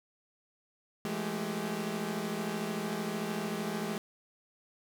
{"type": "tone cluster", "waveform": "sawtooth", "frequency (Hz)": [168.4, 209.9, 223.2, 390], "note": ["E3", "G#3", "A3", "G4"], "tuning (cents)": [37, 19, 25, -9], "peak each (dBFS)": [-36, -32, -37, -36], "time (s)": [1.05, 3.98], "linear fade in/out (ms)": 0, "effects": []}